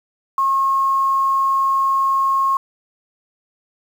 sine tone with quantisation, 1082 Hz, C#6, 42 cents flat, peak -14 dBFS, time 0.38-2.57 s, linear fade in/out 2 ms, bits 7, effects none

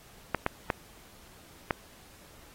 clicks, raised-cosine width 0.5 ms, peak -10 dBFS, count 4, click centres 0.347 / 0.464 / 0.702 / 1.708 s, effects pink hiss -55 dBFS RMS until 2.54 s + AAC 48 kbps

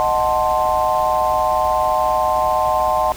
sine chord, D# diminished seventh, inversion none, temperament equal, 622.3 / 740 / 880 / 1046.5 Hz, D#5 / F#5 / A5 / C6, 0 / 0 / 0 / 0 cents, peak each -20 dBFS, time 0-3.12 s, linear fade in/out 0 ms, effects added 60 Hz sine -35 dBFS peak until 3.16 s + pink hiss -35 dBFS RMS until 3.16 s

